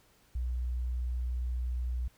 sine tone, 61.4 Hz, B1, 9 cents flat, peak -30 dBFS, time 0.35-2.08 s, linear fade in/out 5 ms, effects pink hiss -65 dBFS RMS until 2.17 s

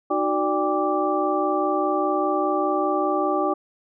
sine tone cluster, 307.6 / 372.6 / 589 / 797 / 1169 Hz, D#4 / F#4 / D5 / G5 / D6, -20 / +12 / +5 / +28 / -8 cents, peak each -26 dBFS, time 0.1-3.54 s, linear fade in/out 10 ms, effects none

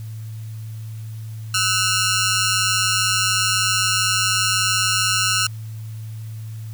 10% pulse ring-modulated tone, 1393 Hz, F6, 5 cents flat, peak -6 dBFS, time 1.54-5.47 s, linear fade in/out 5 ms, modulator 96.5 Hz, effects added 110 Hz sine -29 dBFS peak until 6.73 s + white hiss -50 dBFS RMS until 6.73 s

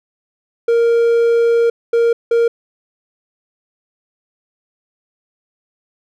triangle tone bursts at uneven times, 466.2 Hz, A#4, in tune, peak -8 dBFS, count 3, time 0.68-1.7 / 1.93-2.13 / 2.31-2.48 s, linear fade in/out 5 ms, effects none

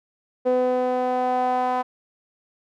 sawtooth tone with band-pass filter sweep, 252 Hz, B3, 35 cents sharp, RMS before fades -22 dBFS, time 0.45-1.83 s, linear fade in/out 20 ms, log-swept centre 520 to 870 Hz, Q 3.9, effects none

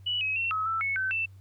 sine tone with pitch steps, 2949 / 2553 / 2713 / 1282 / 1326 / 2203 / 1534 / 2665 Hz, F#7 / D#7 / E7 / E6 / E6 / C#7 / G6 / E7, -6 / +44 / +49 / -49 / +10 / -11 / -38 / +18 cents, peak -26 dBFS, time 0.06-1.26 s, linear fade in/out 10 ms, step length 150 ms, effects added 96 Hz sine -47 dBFS peak until 1.4 s + pink hiss -68 dBFS RMS until 1.4 s

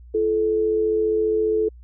sine tone pair together, 339.2 / 434 Hz, E4 / A4, +50 / -24 cents, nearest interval major third, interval 426 cents, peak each -26 / -18 dBFS, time 0.14-1.69 s, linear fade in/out 10 ms, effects added 60 Hz sine -41 dBFS peak until 1.83 s

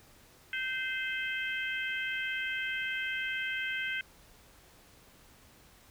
harmonic tone with a mistuned harmonic, 518 Hz, C5, 17 cents flat, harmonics 3 / 4 / 5 / 6, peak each -35 / -37 / -39 / -41 dBFS, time 0.53-4.01 s, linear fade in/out 2 ms, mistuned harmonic 6, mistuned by +17 cents, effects pink hiss -59 dBFS RMS until 5.9 s

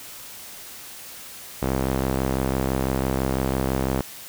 sawtooth tone with band-pass filter, 66 Hz, C2, 16 cents sharp, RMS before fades -24 dBFS, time 1.62-4.01 s, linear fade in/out 0 ms, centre 460 Hz, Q 0.52, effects white hiss -40 dBFS RMS until 4.28 s

